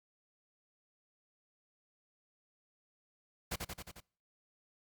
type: noise with echo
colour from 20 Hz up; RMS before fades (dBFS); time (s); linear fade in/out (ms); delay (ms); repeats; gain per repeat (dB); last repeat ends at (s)
pink; -37; 3.51-3.56; 10; 89; 5; -3; 4.005
effects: noise-tail reverb RT60 0.5 s tail -26 dB re dry + Opus 48 kbps